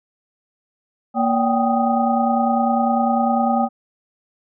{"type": "tone cluster", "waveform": "sine", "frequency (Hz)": [233.7, 575, 759, 789, 1246], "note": ["A#3", "D5", "F#5", "G5", "D#6"], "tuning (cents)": [5, -37, 44, 11, 2], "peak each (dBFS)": [-19, -25, -25, -19, -27], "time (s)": [1.14, 3.69], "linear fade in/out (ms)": 50, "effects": []}